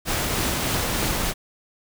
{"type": "noise with tremolo", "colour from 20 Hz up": "pink", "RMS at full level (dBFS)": -23, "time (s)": [0.05, 1.34], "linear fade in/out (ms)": 50, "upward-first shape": "triangle", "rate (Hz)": 3.3, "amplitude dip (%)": 25, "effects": []}